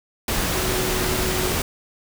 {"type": "tone in noise", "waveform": "sine", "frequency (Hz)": 370, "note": "F#4", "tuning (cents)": 0, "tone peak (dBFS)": -27, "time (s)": [0.55, 1.52], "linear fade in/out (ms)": 2, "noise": "pink", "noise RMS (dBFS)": -23, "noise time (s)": [0.28, 1.62], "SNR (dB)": -7, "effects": []}